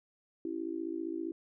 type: tone with amplitude modulation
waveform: sine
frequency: 329.6 Hz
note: E4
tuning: in tune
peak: -30 dBFS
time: 0.45-1.32 s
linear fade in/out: 2 ms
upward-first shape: sine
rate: 55.2 Hz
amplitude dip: 95%
effects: none